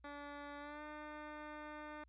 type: tone with pitch glide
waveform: 10% pulse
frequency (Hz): 288.4 to 301.3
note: D4 to D4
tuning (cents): -31 to +44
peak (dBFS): -39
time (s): 0.04-2.04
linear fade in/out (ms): 5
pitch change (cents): +75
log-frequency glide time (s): 0.59-0.83
effects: added 60 Hz sine -65 dBFS peak until 2.08 s + resampled to 8000 Hz